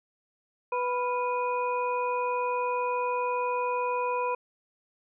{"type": "harmonic tone with a mistuned harmonic", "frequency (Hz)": 493.9, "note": "B4", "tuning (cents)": 0, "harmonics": [1, 2, 3, 5], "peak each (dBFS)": [-30, -28, -44, -38], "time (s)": [0.72, 4.35], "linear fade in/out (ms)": 5, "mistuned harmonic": 3, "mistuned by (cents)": -99, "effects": []}